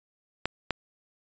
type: clicks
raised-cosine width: 0.3 ms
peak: -10 dBFS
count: 2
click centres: 0.456 / 0.707 s
effects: resampled to 16000 Hz